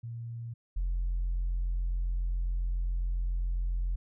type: tone pair in turn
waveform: sine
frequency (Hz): 116.54 / 43.65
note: A#2 / F1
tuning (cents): 0 / 0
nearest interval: octave + perfect fourth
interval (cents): 1700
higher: first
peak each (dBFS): -36 / -26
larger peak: second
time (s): 0.03-0.54 / 0.76-3.96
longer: second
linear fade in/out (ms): 10
effects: tanh soft clip ceiling -25 dBFS